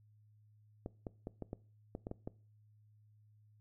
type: clicks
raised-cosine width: 2 ms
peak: -28 dBFS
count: 9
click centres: 0.861 / 1.068 / 1.271 / 1.423 / 1.531 / 1.951 / 2.069 / 2.114 / 2.275 s
effects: noise-tail reverb RT60 0.4 s tail -21 dB re dry + added 106 Hz sine -63 dBFS peak until 3.6 s